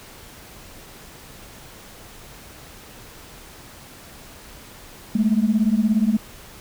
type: beating tone pair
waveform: sine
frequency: 207.7 / 224.7 Hz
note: G#3 / A3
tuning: 0 / +37 cents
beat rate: 17 Hz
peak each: -18 dBFS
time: 5.15-6.17 s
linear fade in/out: 5 ms
effects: tanh soft clip ceiling -9 dBFS + pink hiss -43 dBFS RMS until 6.6 s